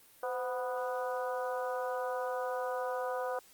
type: harmonic tone with a mistuned harmonic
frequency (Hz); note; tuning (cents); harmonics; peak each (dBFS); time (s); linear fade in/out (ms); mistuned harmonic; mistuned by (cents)
246.9; B3; 0; 2 / 3 / 4 / 5 / 6; -35 / -39 / -41 / -43 / -45; 0.23-3.39; 2; 2; +59
effects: white hiss -60 dBFS RMS until 3.53 s + Opus 32 kbps